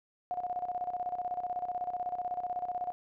sine tone with tremolo, 720 Hz, F#5, 47 cents flat, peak -30 dBFS, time 0.31-2.92 s, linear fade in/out 0 ms, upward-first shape square, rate 16 Hz, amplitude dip 70%, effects none

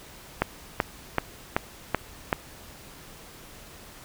click train, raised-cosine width 0.5 ms, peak -6 dBFS, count 6, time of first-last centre 0.42-2.328 s, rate 2.62 Hz, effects pink hiss -47 dBFS RMS until 4.04 s

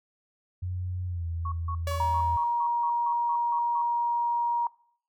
sine tone with pitch glide, 90.7 to 83.65 Hz, F#2 to E2, -34 to +26 cents, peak -29 dBFS, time 0.62-2.37 s, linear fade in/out 10 ms, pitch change -140 cents, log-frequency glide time 1.07-1.26 s
sine tone bursts, 1108.7 Hz, C#6, in tune, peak -32 dBFS, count 11, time 1.45-3.82 s, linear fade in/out 5 ms, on 70 ms, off 160 ms
sawtooth tone with exponential decay, 568 Hz, C#5, 42 cents sharp, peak -26 dBFS, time 1.87-2.66 s, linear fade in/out 2 ms, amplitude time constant 170 ms
sine tone, 947 Hz, A#5, 27 cents sharp, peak -23 dBFS, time 2-4.67 s, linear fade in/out 2 ms
effects noise-tail reverb RT60 0.6 s tail -23 dB re dry

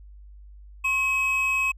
triangle tone pair together, 1072.1 / 2550 Hz, C6 / D#7, +42 / +42 cents, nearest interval octave + minor third, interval 1500 cents, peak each -28 / -20 dBFS, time 0.84-1.72 s, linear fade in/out 10 ms, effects added 50 Hz sine -43 dBFS peak until 1.77 s

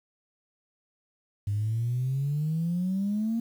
sine exponential sweep, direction up, 100 to 233.1 Hz, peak -24 dBFS, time 1.47-3.4 s, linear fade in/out 5 ms, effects tanh soft clip ceiling -21 dBFS + 9-bit

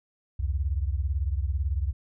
sine beating tone pair, 65.9 / 83.9 Hz, C2 / E2, +13 / +31 cents, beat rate 18 Hz, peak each -26 / -29 dBFS, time 0.39-1.93 s, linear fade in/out 10 ms, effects none

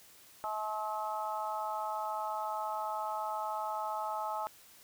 harmonic tone, 214.4 Hz, A3, 45 cents flat, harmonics 3 / 4 / 5 / 6, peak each -41 / -36 / -43 / -40 dBFS, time 0.44-4.47 s, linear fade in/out 0 ms, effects white hiss -58 dBFS RMS until 4.83 s

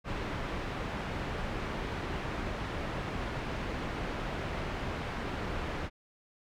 pink low-pass noise, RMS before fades -36 dBFS, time 0.04-5.9 s, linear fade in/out 50 ms, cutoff 2400 Hz, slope 12 dB/octave, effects none

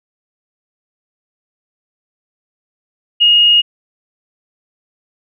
sine tone, 2864 Hz, F7, 43 cents sharp, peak -6 dBFS, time 3.2-3.62 s, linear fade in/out 20 ms, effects none

